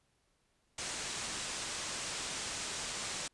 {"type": "low-pass noise", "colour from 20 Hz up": "white", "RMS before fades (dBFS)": -40, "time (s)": [0.78, 3.28], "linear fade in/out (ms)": 5, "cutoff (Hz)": 8800, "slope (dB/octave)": 48, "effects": ["pink hiss -75 dBFS RMS until 3.33 s", "resampled to 24000 Hz"]}